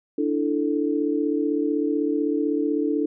sine chord, D suspended second, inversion none, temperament equal, 293.7 / 329.6 / 440 Hz, D4 / E4 / A4, 0 / 0 / 0 cents, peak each -23 / -26 / -26 dBFS, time 0.18-3.06 s, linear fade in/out 5 ms, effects none

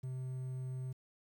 triangle tone with quantisation, 129.1 Hz, C3, 23 cents flat, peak -36 dBFS, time 0.03-0.93 s, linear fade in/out 10 ms, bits 11, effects none

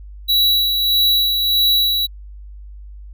square tone with tremolo, 3916 Hz, B7, 15 cents flat, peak -12 dBFS, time 0.28-2.07 s, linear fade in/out 20 ms, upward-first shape sine, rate 1.6 Hz, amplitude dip 40%, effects added 50 Hz sine -33 dBFS peak until 3.13 s

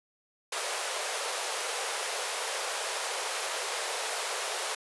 pink high-pass noise, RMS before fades -33 dBFS, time 0.52-4.75 s, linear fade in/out 5 ms, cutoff 440 Hz, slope 48 dB/octave, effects resampled to 24000 Hz

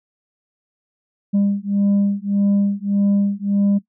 sine beating tone pair, 200 / 201.7 Hz, G3 / G3, +35 / +50 cents, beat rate 1.7 Hz, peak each -16 dBFS, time 1.33-3.79 s, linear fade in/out 20 ms, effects noise-tail reverb RT60 0.1 s tail -18 dB re dry + tanh soft clip ceiling -12 dBFS

